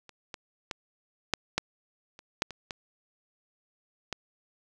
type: clicks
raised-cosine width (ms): 0.2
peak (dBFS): -30 / -21 / -16 / -7 / -8 / -30 / -8 / -23 / -18 / -15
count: 10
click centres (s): 0.093 / 0.342 / 0.712 / 1.337 / 1.58 / 2.191 / 2.421 / 2.507 / 2.708 / 4.127
effects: none